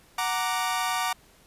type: chord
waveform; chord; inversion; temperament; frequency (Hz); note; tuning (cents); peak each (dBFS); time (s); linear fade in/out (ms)
sawtooth; Gb augmented; none; equal; 740 / 932.3 / 1174.7; Gb5 / Bb5 / D6; 0 / 0 / 0; -26; 0.18-1.13; 5
effects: pink hiss -57 dBFS RMS until 1.46 s + resampled to 32000 Hz